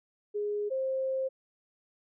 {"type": "tone pair in turn", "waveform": "sine", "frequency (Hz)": [414.7, 528.2], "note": ["G#4", "C5"], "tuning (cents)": [-3, 16], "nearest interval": "major third", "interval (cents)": 419, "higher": "second", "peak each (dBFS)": [-29, -28], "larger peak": "second", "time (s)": [[0.34, 0.7], [0.7, 1.29]], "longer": "second", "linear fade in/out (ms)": 20, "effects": []}